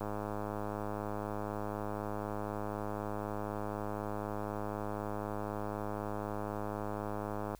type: click train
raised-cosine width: 1 ms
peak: -24 dBFS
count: 785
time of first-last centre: 0.01-7.548 s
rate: 104 Hz
effects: added 50 Hz sine -57 dBFS peak until 7.59 s + white hiss -64 dBFS RMS until 7.59 s